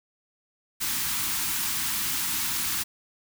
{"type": "band-stop noise", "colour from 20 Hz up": "white", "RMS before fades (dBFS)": -28, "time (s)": [0.8, 2.84], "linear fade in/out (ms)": 20, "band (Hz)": [350, 860], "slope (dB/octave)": 48, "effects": []}